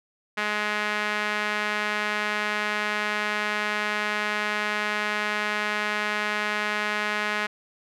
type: tone with band-pass filter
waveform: sawtooth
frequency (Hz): 210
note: G#3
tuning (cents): +19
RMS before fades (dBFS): -27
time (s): 0.37-7.47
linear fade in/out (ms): 10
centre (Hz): 1900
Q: 1.6
effects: none